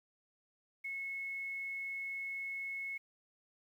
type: tone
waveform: sine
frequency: 2188 Hz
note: C#7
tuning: 23 cents flat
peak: -38 dBFS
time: 0.84-2.98 s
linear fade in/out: 10 ms
effects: 11-bit